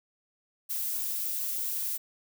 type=noise; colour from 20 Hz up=violet; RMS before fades=-32 dBFS; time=0.69-1.98 s; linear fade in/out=20 ms; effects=none